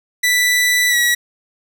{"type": "tone with pitch glide", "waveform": "sawtooth", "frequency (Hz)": [1975.5, 1928.2], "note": ["B6", "B6"], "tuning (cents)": [0, -42], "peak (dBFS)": -9, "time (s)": [0.23, 1.15], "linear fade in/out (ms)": 10, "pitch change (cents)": -42, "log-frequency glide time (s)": [0.89, 0.96], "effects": []}